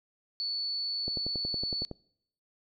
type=tone; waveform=sine; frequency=4449 Hz; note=C#8; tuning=5 cents sharp; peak=-30 dBFS; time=0.4-1.85 s; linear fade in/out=0 ms
type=click train; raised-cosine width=2 ms; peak=-24 dBFS; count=10; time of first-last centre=1.08-1.913 s; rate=10.8 Hz
effects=noise-tail reverb RT60 0.7 s tail -25 dB re dry